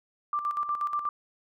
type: tone with tremolo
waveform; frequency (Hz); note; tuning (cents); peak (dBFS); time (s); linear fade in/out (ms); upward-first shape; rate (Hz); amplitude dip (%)
sine; 1180; D6; +8; -25; 0.33-1.09; 2; square; 8.3; 60
effects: none